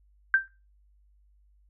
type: tone with exponential decay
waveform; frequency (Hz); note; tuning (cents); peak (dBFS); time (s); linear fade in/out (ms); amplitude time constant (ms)
sine; 1568; G6; 0; -14; 0.34-0.48; 1; 30
effects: noise-tail reverb RT60 0.3 s tail -20 dB re dry + added 50 Hz sine -59 dBFS peak until 1.69 s